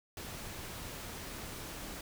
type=noise; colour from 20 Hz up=pink; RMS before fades=-44 dBFS; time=0.17-2.01 s; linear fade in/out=2 ms; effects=none